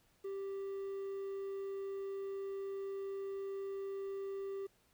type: tone with quantisation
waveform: triangle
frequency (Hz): 392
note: G4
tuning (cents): 0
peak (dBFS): -37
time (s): 0.24-4.67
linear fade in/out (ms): 10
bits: 11
effects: pink hiss -72 dBFS RMS until 4.93 s